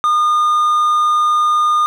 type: tone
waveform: triangle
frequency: 1218 Hz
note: D#6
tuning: 37 cents flat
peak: -9 dBFS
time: 0.04-1.86 s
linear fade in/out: 0 ms
effects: none